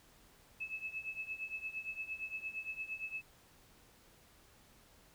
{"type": "tone with tremolo", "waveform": "sine", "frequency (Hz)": 2601, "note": "E7", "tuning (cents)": -24, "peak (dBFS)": -36, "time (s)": [0.6, 3.22], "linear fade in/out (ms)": 10, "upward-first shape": "triangle", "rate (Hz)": 8.7, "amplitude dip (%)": 90, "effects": ["pink hiss -64 dBFS RMS until 5.14 s"]}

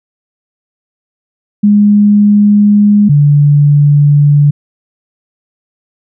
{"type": "tone pair in turn", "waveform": "sine", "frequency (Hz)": [206.4, 145.37], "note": ["G#3", "D3"], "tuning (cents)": [-10, -17], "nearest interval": "tritone", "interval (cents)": 607, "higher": "first", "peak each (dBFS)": -3, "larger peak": "neither", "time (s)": [[1.63, 3.09], [3.09, 4.51]], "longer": "first", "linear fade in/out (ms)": 10, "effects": []}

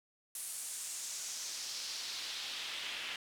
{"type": "noise with band-pass filter sweep", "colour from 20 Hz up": "pink", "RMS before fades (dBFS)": -42, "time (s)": [0.35, 3.16], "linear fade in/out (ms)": 2, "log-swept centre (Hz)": [10000, 2700], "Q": 2, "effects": []}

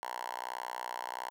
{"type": "tone with high-pass filter", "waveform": "5% pulse", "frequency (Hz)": 61.4, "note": "B1", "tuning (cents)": -9, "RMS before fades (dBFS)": -40, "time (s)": [0.03, 1.3], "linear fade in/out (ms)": 0, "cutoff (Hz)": 950, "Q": 6.2, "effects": []}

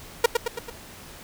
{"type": "tone with echo", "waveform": "sawtooth", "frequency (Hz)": 470.7, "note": "A#4", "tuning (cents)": 17, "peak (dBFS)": -9, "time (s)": [0.24, 0.26], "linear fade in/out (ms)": 5, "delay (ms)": 110, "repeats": 4, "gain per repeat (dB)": -5, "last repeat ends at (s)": 0.7, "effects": ["pink hiss -44 dBFS RMS until 1.23 s"]}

